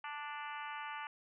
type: harmonic tone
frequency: 293.7 Hz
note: D4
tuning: in tune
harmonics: 3 / 4 / 5 / 6 / 7 / 8 / 9 / 10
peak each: -45 / -47 / -49 / -51 / -52 / -53 / -54 / -55 dBFS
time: 0.04-1.07 s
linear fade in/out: 2 ms
effects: none